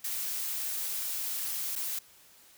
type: noise with dropouts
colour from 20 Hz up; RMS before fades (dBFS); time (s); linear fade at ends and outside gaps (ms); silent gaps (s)
blue; -34; 0.04-1.99; 5; 1.755-1.76
effects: white hiss -58 dBFS RMS until 2.57 s